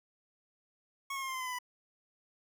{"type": "tone with pitch steps", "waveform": "25% pulse", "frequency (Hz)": [1100, 1083.6, 1067.5, 1051.5, 1035.9, 1020.4, 1005.2, 990.2], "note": ["C#6", "C#6", "C6", "C6", "C6", "C6", "B5", "B5"], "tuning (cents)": [-14, -40, 34, 8, -18, -44, 30, 4], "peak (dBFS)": -32, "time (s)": [1.1, 1.588], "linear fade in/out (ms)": 5, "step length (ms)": 61, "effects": []}